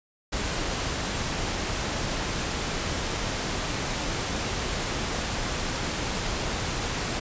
pink noise, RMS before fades -29 dBFS, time 0.32-7.2 s, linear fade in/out 10 ms, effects resampled to 16000 Hz

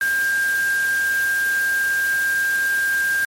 sine tone in noise, 1599 Hz, G6, 34 cents sharp, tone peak -17 dBFS, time 0.01-3.25 s, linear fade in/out 2 ms, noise white, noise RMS -32 dBFS, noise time 0.01-3.25 s, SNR +12 dB, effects MP3 64 kbps

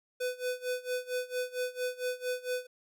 square tone with tremolo, 500 Hz, B4, 21 cents sharp, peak -30 dBFS, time 0.2-2.67 s, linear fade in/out 10 ms, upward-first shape sine, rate 4.4 Hz, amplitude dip 90%, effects none

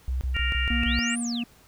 sine tone bursts, 64.1 Hz, C2, 35 cents flat, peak -24 dBFS, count 6, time 0.08-0.99 s, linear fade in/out 0 ms, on 130 ms, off 26 ms
harmonic tone, 466.2 Hz, A#4, in tune, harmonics 3 / 4 / 5 / 6, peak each -34 / -30 / -34 / -29 dBFS, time 0.34-1.16 s, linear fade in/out 20 ms
triangle tone, 236.7 Hz, A#3, 27 cents sharp, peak -25 dBFS, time 0.7-1.44 s, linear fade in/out 5 ms
sine exponential two-way sweep, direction up then down, 2514 to 9910 to 2514 Hz, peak -32 dBFS, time 0.82-1.43 s, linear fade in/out 5 ms, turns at 1.19 s
effects pink hiss -56 dBFS RMS until 1.67 s

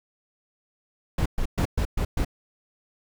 brown noise bursts, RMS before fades -23 dBFS, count 6, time 1.18-2.248 s, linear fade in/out 5 ms, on 78 ms, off 120 ms, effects none

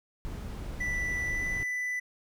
brown noise, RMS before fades -37 dBFS, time 0.25-1.63 s, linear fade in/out 0 ms
triangle tone with pitch glide, 1975.5 to 1990.4 Hz, B6 to B6, 0 to +13 cents, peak -28 dBFS, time 0.8-2 s, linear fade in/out 10 ms, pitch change +13 cents, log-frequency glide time 1.28-1.42 s
effects none

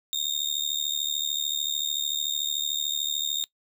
35% pulse tone with amplitude modulation, 3682 Hz, A#7, 22 cents flat, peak -20 dBFS, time 0.13-3.44 s, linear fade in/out 0 ms, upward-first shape sine, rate 73.5 Hz, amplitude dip 90%, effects noise-tail reverb RT60 0.1 s tail -21 dB re dry

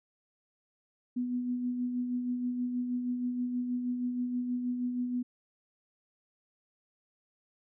sine tone with tremolo, 246.9 Hz, B3, in tune, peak -28 dBFS, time 1.16-5.23 s, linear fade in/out 10 ms, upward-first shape sine, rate 6.3 Hz, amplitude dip 40%, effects none

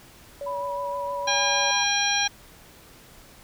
sine tone, 567 Hz, C#5, 39 cents sharp, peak -30 dBFS, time 0.41-1.71 s, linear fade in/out 2 ms
sine tone with vibrato, 980 Hz, B5, 14 cents flat, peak -29 dBFS, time 0.46-1.84 s, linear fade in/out 10 ms, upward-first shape sine, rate 6.4 Hz, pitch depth 31 cents each way
harmonic tone, 810 Hz, G#5, 43 cents flat, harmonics 1 / 2 / 3 / 4 / 5 / 7, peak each -28 / -28 / -28 / -28 / -28 / -28 dBFS, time 1.27-2.28 s, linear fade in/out 10 ms
effects pink hiss -50 dBFS RMS until 3.43 s

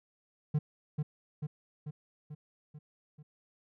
triangle tone with echo, 150 Hz, D3, 37 cents sharp, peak -23 dBFS, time 0.54-0.59 s, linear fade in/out 10 ms, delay 440 ms, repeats 6, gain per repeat -4 dB, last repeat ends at 3.23 s, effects none

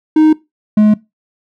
triangle tone pair in turn, 311.1 / 212.1 Hz, D#4 / G#3, 0 / +37 cents, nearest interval perfect fifth, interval 663 cents, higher first, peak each -3 dBFS, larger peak neither, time 0.16-0.33 / 0.77-0.94 s, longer neither, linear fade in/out 5 ms, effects noise-tail reverb RT60 0.2 s tail -20 dB re dry

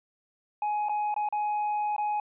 triangle tone with dropouts, 838 Hz, G#5, 15 cents sharp, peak -24 dBFS, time 0.62-2.2 s, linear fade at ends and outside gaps 2 ms, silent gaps 0.886-0.894 / 1.142-1.163 / 1.288-1.325 / 1.964-1.981 s, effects resampled to 8000 Hz

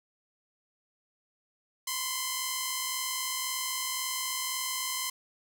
5% pulse tone pair together, 1004.1 / 1046 Hz, B5 / C6, +28 / -1 cents, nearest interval minor second, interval 71 cents, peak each -24 / -20 dBFS, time 1.87-5.1 s, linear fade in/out 5 ms, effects none

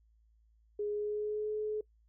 sine tone with pitch glide, 415.3 to 426.7 Hz, G#4 to G#4, 0 to +47 cents, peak -32 dBFS, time 0.79-1.81 s, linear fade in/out 5 ms, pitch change +47 cents, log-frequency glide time 0.89-1.53 s, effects noise-tail reverb RT60 0.1 s tail -22 dB re dry + added 55 Hz sine -64 dBFS peak until 2.08 s

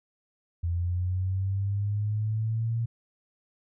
sine linear sweep, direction up, 84.6 to 116.54 Hz, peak -25 dBFS, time 0.63-2.86 s, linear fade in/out 10 ms, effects none

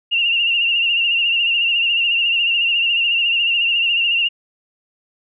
sine tone with vibrato, 2778 Hz, F7, 10 cents flat, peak -14 dBFS, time 0.11-4.29 s, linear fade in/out 20 ms, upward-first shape sine, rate 14 Hz, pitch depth 53 cents each way, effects none

